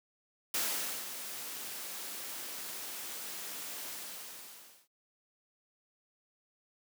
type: noise with ADSR envelope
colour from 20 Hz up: white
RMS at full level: -32 dBFS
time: 0.54-4.88 s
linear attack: 3 ms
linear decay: 500 ms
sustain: -10 dB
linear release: 1000 ms
effects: high-pass 200 Hz 12 dB/octave